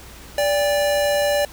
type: tone pair together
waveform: square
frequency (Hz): 581.6 / 800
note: D5 / G5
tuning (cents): -17 / +35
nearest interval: tritone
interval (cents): 552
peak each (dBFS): -18 / -27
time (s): 0.38-1.45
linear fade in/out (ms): 2
effects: added 60 Hz sine -42 dBFS peak until 1.52 s + pink hiss -42 dBFS RMS until 1.52 s